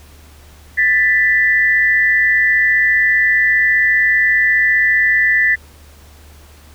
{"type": "tone pair together", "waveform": "sine", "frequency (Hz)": [1766, 1981], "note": ["A6", "B6"], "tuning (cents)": [6, 5], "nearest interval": "major second", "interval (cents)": 199, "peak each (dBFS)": -13, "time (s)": [0.77, 5.56], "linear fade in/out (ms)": 20, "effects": ["added 74 Hz sine -41 dBFS peak until 6.74 s", "pink hiss -46 dBFS RMS until 6.74 s"]}